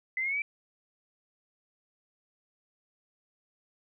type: exponential sweep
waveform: sine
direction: up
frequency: 2020 to 2349 Hz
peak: -28 dBFS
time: 0.17-0.42 s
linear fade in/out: 2 ms
effects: none